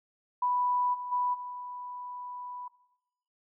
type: tone with level steps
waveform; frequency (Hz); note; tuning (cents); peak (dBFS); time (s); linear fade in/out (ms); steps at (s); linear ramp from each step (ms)
sine; 987.8; B5; 0; -25 / -36 / -26 / -38; 0.42-2.68; 5; 0.93 / 1.11 / 1.33; 20
effects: noise-tail reverb RT60 0.9 s tail -18 dB re dry